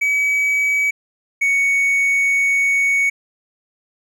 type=tone pair in turn; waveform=triangle; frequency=2277 / 2228 Hz; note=C#7 / C#7; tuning=+46 / +8 cents; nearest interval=unison; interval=38 cents; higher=first; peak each=-13 / -12 dBFS; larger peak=second; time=0.01-0.91 / 1.41-3.1 s; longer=second; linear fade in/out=10 ms; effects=none